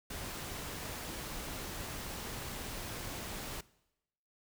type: noise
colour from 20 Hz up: pink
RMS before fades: -42 dBFS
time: 0.1-3.61 s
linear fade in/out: 5 ms
effects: noise-tail reverb RT60 0.9 s tail -21 dB re dry